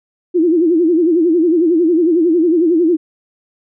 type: tone with vibrato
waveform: sine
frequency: 335.3 Hz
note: E4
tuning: 30 cents sharp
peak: -9 dBFS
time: 0.34-2.97 s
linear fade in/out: 20 ms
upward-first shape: sine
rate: 11 Hz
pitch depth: 130 cents each way
effects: none